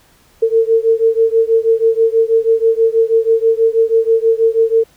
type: beating tone pair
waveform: sine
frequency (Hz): 449.6 / 455.8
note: A4 / A#4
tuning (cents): +37 / -39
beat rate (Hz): 6.2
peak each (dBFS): -12 / -13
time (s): 0.42-4.84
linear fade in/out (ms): 10
effects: pink hiss -51 dBFS RMS until 4.96 s